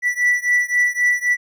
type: beating tone pair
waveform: triangle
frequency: 1961 / 1964.8 Hz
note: B6 / B6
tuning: -13 / -9 cents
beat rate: 3.8 Hz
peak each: -16 / -17 dBFS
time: 0.02-1.37 s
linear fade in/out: 50 ms
effects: none